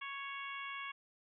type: harmonic tone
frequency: 554.4 Hz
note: C#5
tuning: in tune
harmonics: 2 / 3 / 4 / 5 / 6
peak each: -45 / -49 / -46 / -49 / -53 dBFS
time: 0.01-0.92 s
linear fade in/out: 10 ms
effects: none